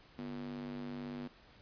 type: tone with high-pass filter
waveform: square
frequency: 49 Hz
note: G1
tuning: in tune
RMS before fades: -43 dBFS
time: 0.18-1.28 s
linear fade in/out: 10 ms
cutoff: 220 Hz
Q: 4
effects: pink hiss -61 dBFS RMS until 1.61 s + resampled to 11025 Hz